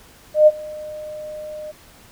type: tone with ADSR envelope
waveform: sine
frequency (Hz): 610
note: D#5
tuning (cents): -34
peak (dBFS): -5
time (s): 0.34-1.72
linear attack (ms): 130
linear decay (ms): 37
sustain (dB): -24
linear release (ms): 16
effects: pink hiss -48 dBFS RMS until 2.11 s